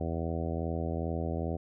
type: harmonic tone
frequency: 82.41 Hz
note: E2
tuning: in tune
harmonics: 1 / 2 / 3 / 4 / 5 / 6 / 7 / 8 / 9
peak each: -34 / -37 / -39 / -40 / -41 / -42 / -42 / -43 / -44 dBFS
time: 0-1.57 s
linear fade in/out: 10 ms
effects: none